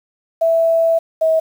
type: tone pair in turn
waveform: sine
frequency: 659.3 / 642.4 Hz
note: E5 / E5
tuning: 0 / -45 cents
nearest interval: unison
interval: 45 cents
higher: first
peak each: -11 dBFS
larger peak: neither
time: 0.41-0.99 / 1.21-1.4 s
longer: first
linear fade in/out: 10 ms
effects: 7-bit